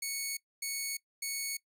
10% pulse tone bursts, 2217 Hz, C#7, in tune, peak -25 dBFS, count 3, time 0.02-1.57 s, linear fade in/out 5 ms, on 350 ms, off 250 ms, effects noise-tail reverb RT60 0.1 s tail -21 dB re dry

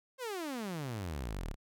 sawtooth exponential sweep, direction down, 540 to 32 Hz, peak -33 dBFS, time 0.18-1.56 s, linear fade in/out 50 ms, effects none

